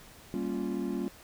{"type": "chord", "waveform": "triangle", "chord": "G half-diminished seventh", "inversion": "none", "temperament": "equal", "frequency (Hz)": [196, 233.1, 277.2, 349.2], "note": ["G3", "Bb3", "Db4", "F4"], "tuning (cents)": [0, 0, 0, 0], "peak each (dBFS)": -34, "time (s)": [0.34, 1.08], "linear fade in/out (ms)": 0, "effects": ["pink hiss -53 dBFS RMS until 1.23 s"]}